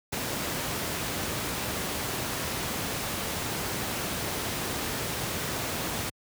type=noise; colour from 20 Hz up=pink; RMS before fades=-31 dBFS; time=0.12-6.1 s; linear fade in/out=10 ms; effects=high-pass 80 Hz 12 dB/octave